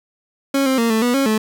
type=tone with pitch steps; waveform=30% pulse; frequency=274.7 / 263.5 / 231.1 / 221.2 / 243.8 / 273.4 / 217.1 Hz; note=C#4 / C4 / A#3 / A3 / B3 / C#4 / A3; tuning=-16 / +12 / -15 / +9 / -22 / -24 / -23 cents; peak=-12 dBFS; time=0.54-1.38 s; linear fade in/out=5 ms; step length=120 ms; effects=none